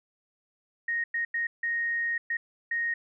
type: tone bursts at uneven times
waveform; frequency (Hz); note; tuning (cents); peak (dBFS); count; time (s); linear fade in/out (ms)
sine; 1864.7; A#6; 0; -26; 6; 0.88-1.04 / 1.14-1.25 / 1.34-1.47 / 1.63-2.18 / 2.3-2.37 / 2.71-2.94; 5
effects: none